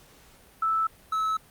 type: tone pair in turn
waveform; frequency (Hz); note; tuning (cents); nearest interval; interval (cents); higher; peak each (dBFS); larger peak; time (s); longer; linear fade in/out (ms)
sine / triangle; 1315 / 1298.4; E6 / E6; -5 / -27; unison; 22; first; -22; neither; 0.62-0.87 / 1.12-1.37; neither; 5
effects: pink hiss -55 dBFS RMS until 1.5 s + Opus 48 kbps